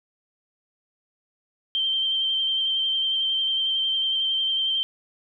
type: tone with vibrato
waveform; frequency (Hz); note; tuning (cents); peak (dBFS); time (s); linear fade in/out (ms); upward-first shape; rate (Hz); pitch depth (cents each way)
sine; 3136; G7; 0; -21; 1.75-4.83; 0; square; 11; 13
effects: none